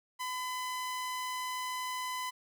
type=tone; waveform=sawtooth; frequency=1009 Hz; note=B5; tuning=37 cents sharp; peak=-31 dBFS; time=0.19-2.31 s; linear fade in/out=20 ms; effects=none